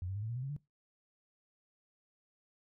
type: tone with pitch steps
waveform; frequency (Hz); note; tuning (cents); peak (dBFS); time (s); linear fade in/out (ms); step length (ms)
sine; 89.7 / 96.14 / 103.04 / 110.43 / 118.36 / 126.85 / 135.96 / 145.72; F2 / G2 / G#2 / A2 / A#2 / B2 / C#3 / D3; +47 / -33 / -13 / +7 / +27 / +47 / -33 / -13; -36; 0.02-0.564; 0; 68
effects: noise-tail reverb RT60 0.2 s tail -21 dB re dry